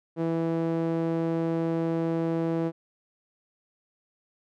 sawtooth tone with band-pass filter, 164.81 Hz, E3, in tune, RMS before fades -27 dBFS, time 0.16-2.72 s, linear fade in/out 50 ms, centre 390 Hz, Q 1.4, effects none

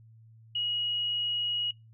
sine tone, 2898 Hz, F#7, 37 cents flat, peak -28 dBFS, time 0.55-1.71 s, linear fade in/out 5 ms, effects noise-tail reverb RT60 0.2 s tail -21 dB re dry + added 112 Hz sine -52 dBFS peak until 1.93 s

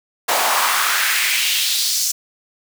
pink noise with high-pass filter sweep, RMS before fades -18 dBFS, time 0.28-2.12 s, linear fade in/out 10 ms, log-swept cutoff 660 to 6000 Hz, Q 2.2, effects none

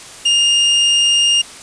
40% pulse tone, 2824 Hz, F7, 19 cents sharp, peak -9 dBFS, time 0.25-1.42 s, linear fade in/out 10 ms, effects white hiss -35 dBFS RMS until 1.62 s + resampled to 22050 Hz

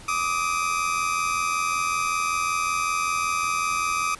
30% pulse tone pair together, 1174.7 / 1260 Hz, D6 / D#6, 0 / +21 cents, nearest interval minor second, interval 121 cents, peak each -23 / -23 dBFS, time 0.08-4.15 s, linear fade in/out 5 ms, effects pink hiss -45 dBFS RMS until 4.19 s + resampled to 24000 Hz

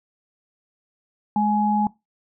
sine tone pair together, 210 / 838.9 Hz, G#3 / G#5, +19 / +17 cents, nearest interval 2 octaves, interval 2398 cents, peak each -20 dBFS, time 1.36-1.87 s, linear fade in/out 2 ms, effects noise-tail reverb RT60 0.2 s tail -20 dB re dry

